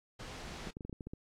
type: noise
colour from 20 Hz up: pink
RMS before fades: -45 dBFS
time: 0.19-0.71 s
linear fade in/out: 10 ms
type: clicks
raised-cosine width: 3 ms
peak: -30 dBFS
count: 9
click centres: 0.672 / 0.769 / 0.808 / 0.85 / 0.896 / 0.928 / 1.008 / 1.07 / 1.135 s
effects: low-pass 6000 Hz 12 dB/octave + AAC 64 kbps